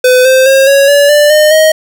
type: tone with pitch steps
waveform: square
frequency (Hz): 505 / 521 / 537.5 / 554.5 / 572.1 / 590.2 / 608.9 / 628.2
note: B4 / C5 / C5 / C#5 / D5 / D5 / D#5 / D#5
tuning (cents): +39 / -7 / +47 / 0 / -45 / +8 / -38 / +16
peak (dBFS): -4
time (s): 0.04-1.72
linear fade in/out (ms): 5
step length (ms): 210
effects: none